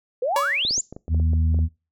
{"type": "exponential sweep", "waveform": "sine", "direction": "up", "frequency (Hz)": [466.2, 7459], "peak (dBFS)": -20, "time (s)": [0.22, 0.81], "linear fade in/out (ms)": 5}
{"type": "tone with exponential decay", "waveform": "sawtooth", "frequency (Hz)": 563, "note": "C#5", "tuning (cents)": 27, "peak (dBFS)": -15, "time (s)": [0.36, 0.67], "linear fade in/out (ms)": 2, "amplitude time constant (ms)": 67}
{"type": "clicks", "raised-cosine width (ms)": 2, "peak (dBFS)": -23, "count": 11, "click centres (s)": [0.651, 0.709, 0.78, 0.926, 0.965, 1.081, 1.146, 1.199, 1.334, 1.545, 1.59]}
{"type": "harmonic tone", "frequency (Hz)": 80.3, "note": "E2", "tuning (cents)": -45, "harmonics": [1, 2, 3], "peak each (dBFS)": [-17, -31, -33], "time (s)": [1.08, 1.69], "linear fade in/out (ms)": 50}
{"effects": ["noise-tail reverb RT60 0.3 s tail -24 dB re dry"]}